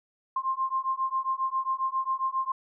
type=beating tone pair; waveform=sine; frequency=1053 / 1060.4 Hz; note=C6 / C6; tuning=+11 / +23 cents; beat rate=7.4 Hz; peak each=-29 dBFS; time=0.36-2.52 s; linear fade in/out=5 ms; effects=none